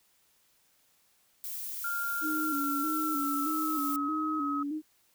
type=noise; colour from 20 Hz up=violet; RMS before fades=-38 dBFS; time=1.44-3.96 s; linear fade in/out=0 ms
type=tone with pitch glide; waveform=sine; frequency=1396.9 to 1273.6 Hz; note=F6 to D#6; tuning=0 to +40 cents; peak=-31 dBFS; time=1.84-4.63 s; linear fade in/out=5 ms; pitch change=-160 cents; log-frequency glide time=2.23-4.06 s
type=tone with vibrato; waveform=sine; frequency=297.2 Hz; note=D4; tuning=21 cents sharp; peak=-31 dBFS; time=2.21-4.82 s; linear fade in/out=50 ms; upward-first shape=square; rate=1.6 Hz; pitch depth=67 cents each way
effects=white hiss -68 dBFS RMS until 5.14 s